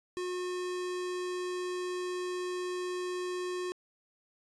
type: tone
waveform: square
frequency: 361.6 Hz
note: F#4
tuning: 40 cents flat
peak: -34 dBFS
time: 0.17-3.72 s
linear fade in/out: 0 ms
effects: resampled to 22050 Hz